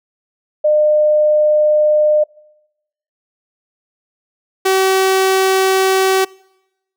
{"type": "tone pair in turn", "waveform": ["sine", "sawtooth"], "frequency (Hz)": [605, 381.1], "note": ["D#5", "G4"], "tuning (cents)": [-49, -49], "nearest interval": "minor sixth", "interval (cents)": 800, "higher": "first", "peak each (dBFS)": [-9, -7], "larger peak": "second", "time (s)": [[0.64, 2.24], [4.65, 6.25]], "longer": "neither", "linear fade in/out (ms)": 10, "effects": ["noise-tail reverb RT60 0.9 s tail -25 dB re dry"]}